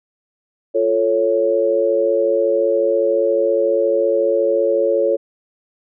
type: chord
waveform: sine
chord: F augmented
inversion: none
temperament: equal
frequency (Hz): 349.2 / 440 / 554.4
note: F4 / A4 / C#5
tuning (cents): 0 / 0 / 0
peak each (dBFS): -21 / -18 / -16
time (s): 0.74-5.17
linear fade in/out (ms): 20
effects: none